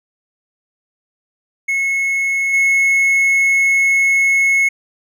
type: tone with level steps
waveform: triangle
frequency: 2184 Hz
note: C#7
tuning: 26 cents flat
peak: -13 / -9 dBFS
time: 1.68-4.69 s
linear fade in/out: 10 ms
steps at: 2.53 s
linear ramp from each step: 10 ms
effects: none